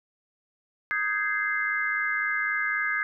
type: chord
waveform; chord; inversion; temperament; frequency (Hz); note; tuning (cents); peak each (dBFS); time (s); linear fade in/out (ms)
sine; Ab major seventh; second; just; 1245.9 / 1557.4 / 1661.2 / 2077; Eb6 / G6 / Ab6 / C7; +2 / -12 / 0 / -13; -33 / -32 / -28 / -29; 0.91-3.03; 0
effects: none